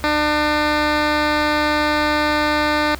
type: tone with low-pass filter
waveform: 10% pulse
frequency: 300 Hz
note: D4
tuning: 37 cents sharp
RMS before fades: -18 dBFS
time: 0.04-2.95 s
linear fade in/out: 0 ms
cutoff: 3600 Hz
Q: 1.5
effects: added 69 Hz sine -33 dBFS peak until 2.99 s + pink hiss -39 dBFS RMS until 2.99 s